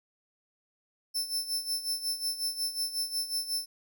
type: tone with tremolo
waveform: sawtooth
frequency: 5300 Hz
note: E8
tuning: 9 cents sharp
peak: -25 dBFS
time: 1.14-3.66 s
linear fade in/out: 20 ms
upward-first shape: sine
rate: 5.5 Hz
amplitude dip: 75%
effects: none